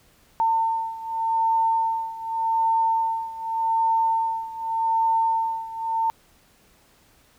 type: beating tone pair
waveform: sine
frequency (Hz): 902 / 902.85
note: A5 / A5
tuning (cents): +43 / +44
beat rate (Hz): 0.85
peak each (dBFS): -22 / -25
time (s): 0.4-6.1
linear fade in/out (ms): 0
effects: pink hiss -58 dBFS RMS until 7.38 s